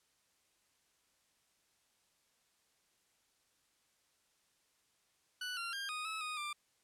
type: tone with pitch steps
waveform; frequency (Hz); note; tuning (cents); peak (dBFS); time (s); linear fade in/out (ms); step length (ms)
20% pulse; 1483 / 1379 / 1604 / 1241 / 1296 / 1241 / 1187; F#6 / F6 / G6 / D#6 / E6 / D#6 / D6; +4 / -22 / +39 / -5 / -30 / -5 / +18; -34; 5.41-6.53; 5; 160
effects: white hiss -75 dBFS RMS until 6.83 s + low-pass 10000 Hz 12 dB/octave